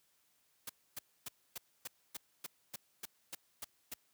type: noise bursts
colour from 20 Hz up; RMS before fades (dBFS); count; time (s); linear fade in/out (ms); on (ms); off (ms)
white; -43; 12; 0.67-3.94; 5; 25; 270
effects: white hiss -74 dBFS RMS until 4.13 s + high-pass 60 Hz 12 dB/octave